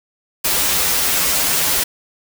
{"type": "noise with comb filter", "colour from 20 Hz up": "white", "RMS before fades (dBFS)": -17, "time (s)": [0.44, 1.84], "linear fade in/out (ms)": 10, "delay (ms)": 8.9, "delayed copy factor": -0.8, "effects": []}